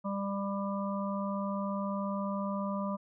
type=harmonic tone; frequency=198.4 Hz; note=G3; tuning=21 cents sharp; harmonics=1 / 3 / 5 / 6; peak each=-33 / -38 / -40 / -41 dBFS; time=0.04-2.97 s; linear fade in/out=20 ms; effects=none